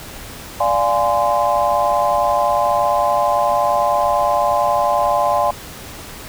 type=chord; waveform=sine; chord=D half-diminished seventh; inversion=none; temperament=equal with one note detuned; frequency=587.3 / 698.5 / 830.6 / 1033.9 Hz; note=D5 / F5 / Ab5 / C6; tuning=0 / 0 / 0 / -21 cents; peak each=-19 dBFS; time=0.6-5.51 s; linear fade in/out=5 ms; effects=pink hiss -34 dBFS RMS until 6.28 s